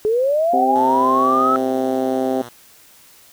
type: linear sweep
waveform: sine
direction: up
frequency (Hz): 415.3 to 1318.5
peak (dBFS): -14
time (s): 0.05-1.56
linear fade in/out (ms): 0
type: harmonic tone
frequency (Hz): 130.81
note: C3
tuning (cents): 0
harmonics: 2 / 3 / 4 / 5 / 6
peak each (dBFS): -21 / -23 / -24 / -25 / -26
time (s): 0.53-2.42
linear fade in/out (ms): 5
type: tone with pitch glide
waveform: 5% pulse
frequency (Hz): 118.3 to 120.37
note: A#2 to B2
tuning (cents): +26 to -44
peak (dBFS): -23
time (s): 0.75-2.49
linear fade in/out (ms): 5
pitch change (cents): +30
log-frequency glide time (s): 1.33-2.06
effects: white hiss -48 dBFS RMS until 3.32 s